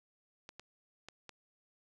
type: clicks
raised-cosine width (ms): 0.2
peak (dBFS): -30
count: 4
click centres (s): 0.491 / 0.596 / 1.086 / 1.293
effects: none